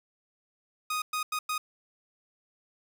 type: tone bursts at uneven times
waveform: sawtooth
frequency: 1244.5 Hz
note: D#6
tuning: in tune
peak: -25 dBFS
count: 4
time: 0.9-1.02 / 1.13-1.23 / 1.32-1.39 / 1.49-1.58 s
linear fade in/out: 5 ms
effects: none